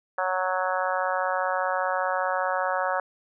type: harmonic tone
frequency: 185 Hz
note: F#3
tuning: in tune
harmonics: 3 / 4 / 5 / 6 / 7 / 8 / 9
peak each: -29 / -30 / -31 / -32 / -32 / -33 / -34 dBFS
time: 0.18-3 s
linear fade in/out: 2 ms
effects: none